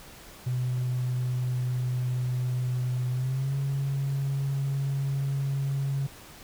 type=tone with pitch glide; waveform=triangle; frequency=125.5 to 137.65 Hz; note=B2 to C#3; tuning=+28 to -12 cents; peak=-22 dBFS; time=0.46-6.07 s; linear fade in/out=10 ms; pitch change=+160 cents; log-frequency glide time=3.12-3.54 s; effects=tanh soft clip ceiling -22 dBFS + pink hiss -48 dBFS RMS until 6.43 s